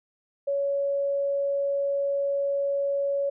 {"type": "tone", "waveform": "sine", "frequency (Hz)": 560, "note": "C#5", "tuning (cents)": 18, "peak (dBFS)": -23, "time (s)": [0.47, 3.3], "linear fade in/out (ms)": 10, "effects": []}